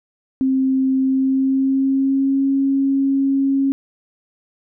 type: tone with pitch glide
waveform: sine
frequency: 264.2 to 272.9 Hz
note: C4 to C#4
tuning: +17 to -27 cents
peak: -14 dBFS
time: 0.41-3.72 s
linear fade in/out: 0 ms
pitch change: +56 cents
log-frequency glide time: 1-2.48 s
effects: none